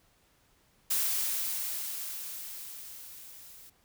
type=noise with level ramp; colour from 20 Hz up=blue; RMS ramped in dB=-28 to -52 dBFS; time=0.9-3.7 s; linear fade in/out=10 ms; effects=pink hiss -67 dBFS RMS until 3.84 s